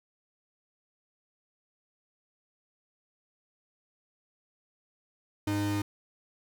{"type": "tone pair together", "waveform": "45% pulse", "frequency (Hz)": [102.2, 306.1], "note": ["G#2", "D#4"], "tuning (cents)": [-27, -28], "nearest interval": "octave + perfect fifth", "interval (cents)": 1899, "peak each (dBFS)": [-31, -31], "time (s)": [5.47, 5.82], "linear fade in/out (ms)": 5, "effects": []}